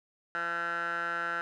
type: tone with band-pass filter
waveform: 15% pulse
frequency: 170.2 Hz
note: F3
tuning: 44 cents flat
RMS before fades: -33 dBFS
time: 0.35-1.41 s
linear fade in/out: 0 ms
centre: 1400 Hz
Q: 7.6
effects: none